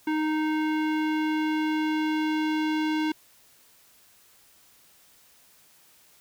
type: tone with low-pass filter sweep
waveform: square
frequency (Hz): 310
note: D#4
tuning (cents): -6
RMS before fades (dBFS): -26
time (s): 0.07-3.12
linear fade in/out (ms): 5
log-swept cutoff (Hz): 2200 to 3500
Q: 1.2
effects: white hiss -58 dBFS RMS until 6.2 s